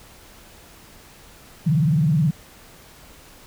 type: tone with vibrato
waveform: sine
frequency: 154.4 Hz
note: D#3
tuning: 13 cents flat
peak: -15 dBFS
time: 1.66-2.31 s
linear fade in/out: 10 ms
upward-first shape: triangle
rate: 19 Hz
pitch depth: 270 cents each way
effects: pink hiss -47 dBFS RMS until 3.46 s